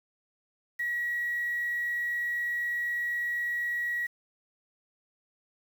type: tone with quantisation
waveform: sine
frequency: 1916 Hz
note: A#6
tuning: 47 cents sharp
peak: -28 dBFS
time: 0.79-4.07 s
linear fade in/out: 10 ms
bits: 8
effects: none